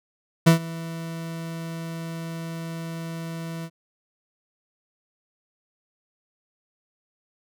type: tone with ADSR envelope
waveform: 40% pulse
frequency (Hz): 164.81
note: E3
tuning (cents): 0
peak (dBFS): -9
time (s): 0.46-3.7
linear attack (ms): 14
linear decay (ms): 110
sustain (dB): -21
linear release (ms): 58
effects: none